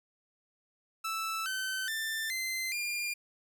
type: tone with pitch steps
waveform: sawtooth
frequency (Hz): 1318.5 / 1532.2 / 1780.4 / 2069 / 2404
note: E6 / G6 / A6 / C7 / D7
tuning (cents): 0 / -40 / +20 / -20 / +40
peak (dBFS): -29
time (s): 1.04-3.14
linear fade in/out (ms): 10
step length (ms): 420
effects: none